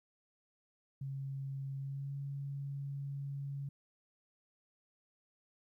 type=tone with pitch glide; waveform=sine; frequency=136.5 to 139.69 Hz; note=C#3 to C#3; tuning=-26 to +14 cents; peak=-38 dBFS; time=1.01-3.69 s; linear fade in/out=5 ms; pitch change=+40 cents; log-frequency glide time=1.77-2.14 s; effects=13-bit